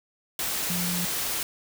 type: tone in noise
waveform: sine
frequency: 176.6 Hz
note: F3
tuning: 20 cents sharp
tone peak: -29 dBFS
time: 0.7-1.05 s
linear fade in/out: 2 ms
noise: white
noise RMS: -29 dBFS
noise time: 0.39-1.43 s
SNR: -3 dB
effects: none